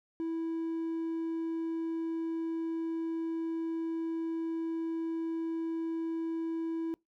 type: tone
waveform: triangle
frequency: 328.1 Hz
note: E4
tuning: 8 cents flat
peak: -29 dBFS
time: 0.2-6.94 s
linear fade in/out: 0 ms
effects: noise-tail reverb RT60 0.2 s tail -26 dB re dry + tanh soft clip ceiling -25 dBFS